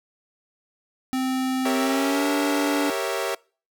square tone with pitch glide, 260 to 288.5 Hz, C4 to D4, -11 to -31 cents, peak -23 dBFS, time 1.13-2.9 s, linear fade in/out 0 ms, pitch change +180 cents, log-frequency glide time 1.75-2.28 s
sawtooth chord, G diminished seventh, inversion none, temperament equal, 392 / 466.2 / 554.4 / 659.3 Hz, G4 / Bb4 / Db5 / Fb5, 0 / 0 / 0 / 0 cents, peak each -26 dBFS, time 1.65-3.35 s, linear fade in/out 5 ms
effects noise-tail reverb RT60 0.4 s tail -25 dB re dry

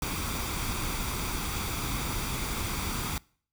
pink noise with comb filter, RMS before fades -32 dBFS, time 0.02-3.18 s, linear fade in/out 2 ms, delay 0.85 ms, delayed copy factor +0.5, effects noise-tail reverb RT60 0.5 s tail -24 dB re dry

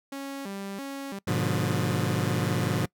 sawtooth tone with vibrato, 233.1 Hz, A#3, in tune, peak -30 dBFS, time 0.12-1.19 s, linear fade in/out 5 ms, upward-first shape square, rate 1.5 Hz, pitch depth 290 cents each way
sawtooth chord, G# diminished seventh, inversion none, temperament just, 103.83 / 124.59 / 149.51 / 179.41 Hz, G#2 / B2 / D3 / F3, 0 / +16 / +31 / +47 cents, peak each -26 dBFS, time 1.27-2.86 s, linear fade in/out 10 ms
effects noise-tail reverb RT60 0.1 s tail -23 dB re dry

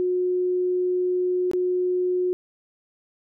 sine tone with dropouts, 362.7 Hz, F#4, 34 cents flat, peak -20 dBFS, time 0-2.33 s, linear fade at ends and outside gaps 0 ms, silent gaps 1.514-1.534 s, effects none

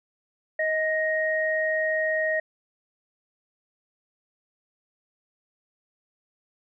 sine tone pair together, 628.9 / 1872 Hz, D#5 / A#6, +18 / +7 cents, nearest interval octave + perfect fifth, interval 1889 cents, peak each -25 dBFS, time 0.59-2.4 s, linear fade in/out 5 ms, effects none

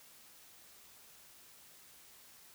silence, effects white hiss -59 dBFS RMS until 2.54 s

